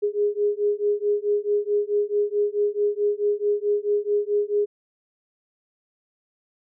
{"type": "beating tone pair", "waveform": "sine", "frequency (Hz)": [410.9, 415.5], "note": ["G#4", "G#4"], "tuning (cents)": [-18, 1], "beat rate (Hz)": 4.6, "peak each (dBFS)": -23, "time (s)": [0.02, 4.66], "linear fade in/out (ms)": 20, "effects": []}